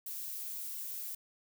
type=noise; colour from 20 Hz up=violet; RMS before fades=-41 dBFS; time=0.06-1.15 s; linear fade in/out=5 ms; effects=none